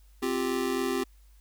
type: chord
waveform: square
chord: C suspended fourth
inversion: none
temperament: just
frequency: 261.6 / 348.8 / 392.4 Hz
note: C4 / F4 / G4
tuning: 0 / -2 / +2 cents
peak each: -32 / -33 / -31 dBFS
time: 0.22-1.04 s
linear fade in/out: 10 ms
effects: added 50 Hz sine -53 dBFS peak until 1.4 s + white hiss -67 dBFS RMS until 1.4 s